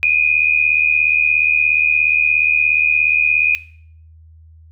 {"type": "tone pair together", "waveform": "sine", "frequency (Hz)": [2438, 2515], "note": ["D#7", "D#7"], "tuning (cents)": [-36, 18], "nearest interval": "minor second", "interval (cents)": 54, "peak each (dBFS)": [-13, -16], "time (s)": [0.03, 3.55], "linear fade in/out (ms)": 0, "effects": ["noise-tail reverb RT60 0.6 s tail -18 dB re dry", "added 80 Hz sine -41 dBFS peak until 4.71 s"]}